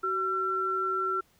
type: tone pair together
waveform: sine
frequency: 377.6 / 1353 Hz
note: F#4 / E6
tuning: +35 / +45 cents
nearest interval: octave + minor seventh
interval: 2210 cents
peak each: -33 / -27 dBFS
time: 0.03-1.21 s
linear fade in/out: 10 ms
effects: pink hiss -65 dBFS RMS until 1.39 s